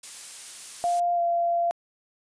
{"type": "noise", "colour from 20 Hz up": "blue", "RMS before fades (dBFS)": -37, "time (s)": [0.03, 1], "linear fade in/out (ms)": 5}
{"type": "tone with pitch glide", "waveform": "sine", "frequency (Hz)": [698.5, 687.3], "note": ["F5", "F5"], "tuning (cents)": [0, -28], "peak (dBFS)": -21, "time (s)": [0.84, 1.71], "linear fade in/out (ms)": 0, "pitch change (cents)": -28, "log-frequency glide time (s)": [1.15, 1.2]}
{"effects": ["resampled to 22050 Hz"]}